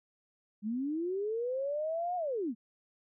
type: linear two-way sweep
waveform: sine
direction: up then down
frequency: 200.4 to 730 to 200.4 Hz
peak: -31 dBFS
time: 0.62-2.55 s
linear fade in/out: 50 ms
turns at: 2.16 s
effects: none